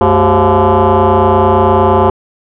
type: tone with frequency modulation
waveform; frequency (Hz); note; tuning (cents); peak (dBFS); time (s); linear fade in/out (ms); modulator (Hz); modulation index
sine; 246.9; B3; 0; -4; 0.01-2.1; 2; 155; 5.4
effects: tanh soft clip ceiling -3 dBFS